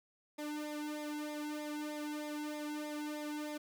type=tone with flanger; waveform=sawtooth; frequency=299.3 Hz; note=D4; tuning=33 cents sharp; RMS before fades=-41 dBFS; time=0.38-3.58 s; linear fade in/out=10 ms; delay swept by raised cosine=0.68 to 1.68 ms; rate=3.2 Hz; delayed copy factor=-0.8; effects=none

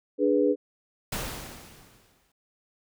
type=chord; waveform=sine; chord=G# diminished; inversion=second; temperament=equal; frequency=293.7 / 415.3 / 493.9 Hz; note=D4 / G#4 / B4; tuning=0 / 0 / 0 cents; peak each=-24 dBFS; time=0.18-0.56 s; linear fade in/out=50 ms
type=noise with exponential decay; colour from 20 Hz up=pink; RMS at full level=-30 dBFS; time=1.12-2.32 s; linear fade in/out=5 ms; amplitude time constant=260 ms
effects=none

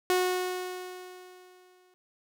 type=tone with exponential decay; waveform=sawtooth; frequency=365.4 Hz; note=F#4; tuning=22 cents flat; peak=-18 dBFS; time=0.1-1.94 s; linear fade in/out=0 ms; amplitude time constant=400 ms; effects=none

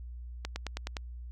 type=accelerating click train; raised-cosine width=0.2 ms; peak=-18 dBFS; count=6; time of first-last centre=0.45-0.968 s; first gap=110 ms; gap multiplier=0.97; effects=added 60 Hz sine -40 dBFS peak until 1.31 s

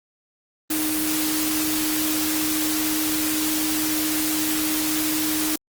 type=tone in noise; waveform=sine; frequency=310 Hz; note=D#4; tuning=6 cents flat; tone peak=-24 dBFS; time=0.7-5.56 s; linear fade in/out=5 ms; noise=white; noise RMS=-25 dBFS; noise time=0.7-5.56 s; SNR=-2 dB; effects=Opus 24 kbps

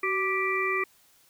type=harmonic tone with a mistuned harmonic; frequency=392 Hz; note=G4; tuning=in tune; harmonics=1 / 3 / 5 / 6; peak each=-30 / -30 / -30 / -30 dBFS; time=0.03-0.84 s; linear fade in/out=5 ms; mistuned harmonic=1; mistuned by=-61 cents; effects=white hiss -61 dBFS RMS until 1.29 s

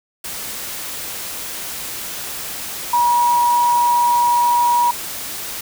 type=tone in noise; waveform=sine; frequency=960 Hz; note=B5; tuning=49 cents flat; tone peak=-12 dBFS; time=2.93-4.91 s; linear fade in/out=5 ms; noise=white; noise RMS=-28 dBFS; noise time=0.24-5.61 s; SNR=+13 dB; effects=none

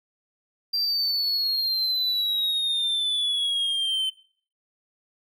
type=exponential sweep; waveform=triangle; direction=down; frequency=4731 to 3069 Hz; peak=-21 dBFS; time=0.73-4.1 s; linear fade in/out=10 ms; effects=noise-tail reverb RT60 0.5 s tail -20 dB re dry

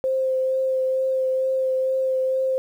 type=tone with vibrato; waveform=sine; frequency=523.3 Hz; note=C5; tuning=in tune; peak=-19 dBFS; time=0.04-2.58 s; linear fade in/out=0 ms; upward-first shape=triangle; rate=2.2 Hz; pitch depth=12 cents each way; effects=9-bit

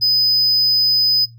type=tone; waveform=triangle; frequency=5010 Hz; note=D#8; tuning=11 cents sharp; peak=-11 dBFS; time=0.01-1.26 s; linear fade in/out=20 ms; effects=noise-tail reverb RT60 0.2 s tail -20 dB re dry + added 116 Hz sine -39 dBFS peak until 1.38 s

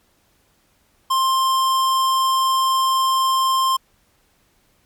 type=tone with hard clipping; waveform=sine; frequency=1054 Hz; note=C6; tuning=12 cents sharp; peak=-17 dBFS; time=1.1-3.77 s; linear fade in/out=10 ms; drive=18 dB; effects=pink hiss -61 dBFS RMS until 4.85 s + MP3 96 kbps

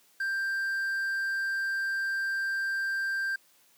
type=tone with quantisation; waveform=triangle; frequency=1580 Hz; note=G6; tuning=13 cents sharp; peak=-26 dBFS; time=0.2-3.36 s; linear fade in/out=5 ms; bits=9; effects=white hiss -63 dBFS RMS until 3.77 s + high-pass 150 Hz 12 dB/octave

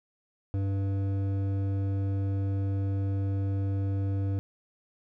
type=tone with hard clipping; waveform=triangle; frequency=98 Hz; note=G2; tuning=in tune; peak=-28 dBFS; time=0.54-4.39 s; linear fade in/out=0 ms; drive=14 dB; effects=none

